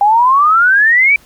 sine exponential sweep, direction up, 795 to 2349 Hz, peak -6 dBFS, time 0.01-1.16 s, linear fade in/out 2 ms, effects pink hiss -46 dBFS RMS until 1.25 s

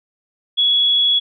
sine tone, 3367 Hz, G#7, 23 cents sharp, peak -12 dBFS, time 0.57-1.2 s, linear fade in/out 20 ms, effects none

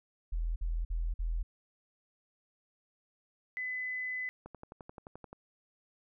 sine tone bursts, 41.3 Hz, E1, 4 cents sharp, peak -30 dBFS, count 4, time 0.32-1.43 s, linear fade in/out 10 ms, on 240 ms, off 50 ms
sine tone, 2011 Hz, B6, 31 cents sharp, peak -34 dBFS, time 3.57-4.29 s, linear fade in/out 0 ms
click train, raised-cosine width 1 ms, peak -32 dBFS, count 11, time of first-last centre 4.46-5.33 s, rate 11.5 Hz
effects none

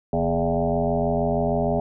sine tone with frequency modulation, 414.2 Hz, G#4, 5 cents flat, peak -19 dBFS, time 0.13-1.8 s, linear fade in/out 2 ms, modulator 86.4 Hz, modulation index 3.8, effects none

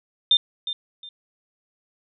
sine tone with echo, 3600 Hz, A7, 39 cents sharp, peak -13 dBFS, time 0.31-0.37 s, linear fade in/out 2 ms, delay 360 ms, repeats 2, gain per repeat -12 dB, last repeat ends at 1.09 s, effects none

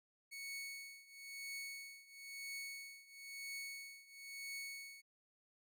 sawtooth tone with tremolo, 2217 Hz, C#7, in tune, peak -40 dBFS, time 0.31-5.02 s, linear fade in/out 20 ms, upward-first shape triangle, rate 1 Hz, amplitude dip 90%, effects none

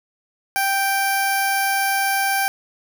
10% pulse tone with notch filter, 784 Hz, G5, in tune, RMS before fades -20 dBFS, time 0.56-2.48 s, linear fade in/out 0 ms, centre 3600 Hz, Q 0.72, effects none

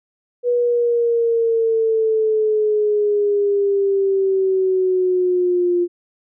sine exponential sweep, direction down, 488.1 to 349.2 Hz, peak -14 dBFS, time 0.43-5.88 s, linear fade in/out 50 ms, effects none

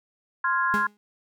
sine chord, F minor, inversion second, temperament equal, 1046.5 / 1396.9 / 1661.2 Hz, C6 / F6 / Ab6, 0 / 0 / 0 cents, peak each -24 / -27 / -26 dBFS, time 0.44-0.87 s, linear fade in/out 5 ms
35% pulse tone with exponential decay, 207.5 Hz, G#3, 1 cent flat, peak -22 dBFS, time 0.74-0.97 s, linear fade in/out 0 ms, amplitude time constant 48 ms
effects none

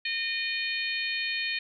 harmonic tone, 612 Hz, D#5, 29 cents flat, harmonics 3 / 4 / 5 / 6 / 7, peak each -34 / -31 / -37 / -39 / -36 dBFS, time 0.05-1.59 s, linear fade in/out 5 ms, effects none

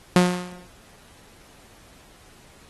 sawtooth tone with exponential decay, 179.3 Hz, F3, 46 cents sharp, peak -7 dBFS, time 0.16-0.67 s, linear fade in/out 2 ms, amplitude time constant 110 ms, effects pink hiss -52 dBFS RMS until 2.69 s + AAC 32 kbps

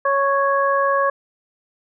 harmonic tone, 554 Hz, C#5, 1 cent flat, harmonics 1 / 2 / 3, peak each -19 / -18 / -24 dBFS, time 0.05-1.1 s, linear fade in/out 5 ms, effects none

